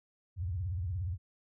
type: tone with vibrato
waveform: sine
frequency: 89 Hz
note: F2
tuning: 33 cents sharp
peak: -32 dBFS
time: 0.36-1.18 s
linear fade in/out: 50 ms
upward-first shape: triangle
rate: 17 Hz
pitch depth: 300 cents each way
effects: none